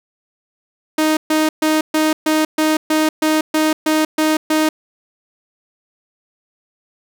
sawtooth tone bursts, 311.1 Hz, D#4, in tune, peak -9 dBFS, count 12, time 0.98-4.69 s, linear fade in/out 5 ms, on 190 ms, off 130 ms, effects none

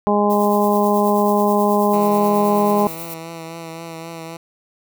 harmonic tone, 206.2 Hz, G#3, 12 cents flat, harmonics 1 / 2 / 3 / 4 / 5, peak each -18 / -19 / -21 / -20 / -22 dBFS, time 0.07-2.87 s, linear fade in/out 0 ms
violet noise with tremolo, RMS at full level -31 dBFS, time 0.3-3.14 s, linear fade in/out 0 ms, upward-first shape triangle, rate 9.3 Hz, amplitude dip 60%
10% pulse tone with vibrato, 164.81 Hz, E3, in tune, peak -22 dBFS, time 1.93-4.37 s, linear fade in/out 5 ms, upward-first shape triangle, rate 3.8 Hz, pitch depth 30 cents each way
effects none

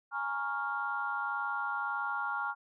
sine chord, Bb minor seventh, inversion third, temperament equal, 830.6 / 932.3 / 1108.7 / 1396.9 Hz, Ab5 / Bb5 / Db6 / F6, 0 / 0 / 0 / 0 cents, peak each -38 / -40 / -38 / -34 dBFS, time 0.11-2.55 s, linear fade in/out 50 ms, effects tanh soft clip ceiling -21 dBFS

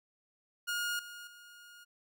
sawtooth tone with level steps, 1429 Hz, F6, 39 cents sharp, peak -29 / -42 / -49 dBFS, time 0.67-1.85 s, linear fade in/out 20 ms, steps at 0.99 / 1.27 s, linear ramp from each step 2 ms, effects none

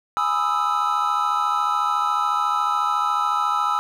triangle chord, E major seventh, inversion first, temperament equal, 830.6 / 987.8 / 1244.5 / 1318.5 Hz, G#5 / B5 / D#6 / E6, 0 / 0 / 0 / 0 cents, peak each -25 / -25 / -23 / -20 dBFS, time 0.17-3.79 s, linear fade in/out 0 ms, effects none

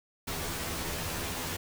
pink noise with comb filter, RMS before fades -35 dBFS, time 0.27-1.57 s, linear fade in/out 10 ms, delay 12 ms, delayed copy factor +0.85, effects none

